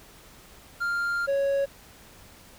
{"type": "tone pair in turn", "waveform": "triangle", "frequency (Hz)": [1397, 554.4], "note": ["F6", "C#5"], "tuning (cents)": [0, 0], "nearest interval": "octave + major third", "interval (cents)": 1600, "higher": "first", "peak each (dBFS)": [-23, -20], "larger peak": "second", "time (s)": [[0.8, 1.27], [1.27, 1.66]], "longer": "first", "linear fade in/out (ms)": 20, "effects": ["pink hiss -51 dBFS RMS until 2.58 s"]}